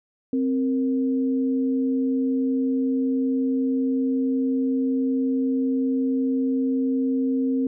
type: tone pair together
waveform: sine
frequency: 262.7 / 465.4 Hz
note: C4 / A#4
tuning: +7 / -3 cents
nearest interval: minor seventh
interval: 990 cents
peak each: -20 / -30 dBFS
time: 0.33-7.67 s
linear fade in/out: 2 ms
effects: none